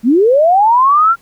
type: linear sweep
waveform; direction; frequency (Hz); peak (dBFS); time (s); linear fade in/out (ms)
sine; up; 207.7 to 1396.9; -6; 0.03-1.16; 50
effects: pink hiss -50 dBFS RMS until 1.21 s